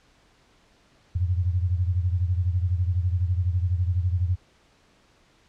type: beating tone pair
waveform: sine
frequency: 87.31 / 99.31 Hz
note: F2 / G2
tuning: 0 / +23 cents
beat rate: 12 Hz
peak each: -22 / -27 dBFS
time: 1.15-4.36 s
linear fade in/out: 10 ms
effects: pink hiss -60 dBFS RMS until 5.48 s + low-pass 6000 Hz 12 dB/octave